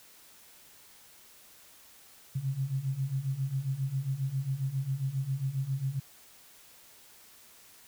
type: beating tone pair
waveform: sine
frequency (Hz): 130.4 / 137.8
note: C3 / C#3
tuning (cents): -5 / -10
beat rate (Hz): 7.4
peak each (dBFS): -34 / -31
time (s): 2.35-6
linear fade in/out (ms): 10
effects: white hiss -56 dBFS RMS until 7.87 s